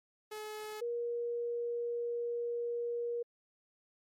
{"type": "tone pair in turn", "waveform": ["sawtooth", "sine"], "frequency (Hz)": [427.3, 474.5], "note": ["G#4", "A#4"], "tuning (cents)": [49, 31], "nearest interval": "major second", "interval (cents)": 182, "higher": "second", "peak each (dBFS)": [-37, -33], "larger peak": "second", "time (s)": [[0.31, 0.81], [0.81, 3.23]], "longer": "second", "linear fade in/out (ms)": 10, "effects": ["MP3 64 kbps"]}